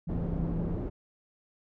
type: tone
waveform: sine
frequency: 167.9 Hz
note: E3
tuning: 32 cents sharp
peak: -33 dBFS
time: 0.07-0.75 s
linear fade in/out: 5 ms
type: low-pass noise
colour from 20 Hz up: pink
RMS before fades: -33 dBFS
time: 0.08-0.9 s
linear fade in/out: 20 ms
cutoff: 410 Hz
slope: 12 dB/octave
effects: none